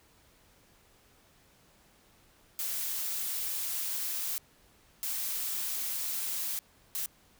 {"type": "noise bursts at uneven times", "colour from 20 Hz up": "blue", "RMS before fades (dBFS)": -34, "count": 3, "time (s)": [[2.59, 4.38], [5.03, 6.59], [6.95, 7.06]], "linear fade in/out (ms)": 0, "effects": ["pink hiss -63 dBFS RMS until 7.39 s"]}